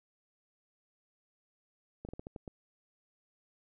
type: slowing click train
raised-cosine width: 2 ms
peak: -29 dBFS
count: 7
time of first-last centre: 2.05-2.478 s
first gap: 38 ms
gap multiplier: 1.25
effects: none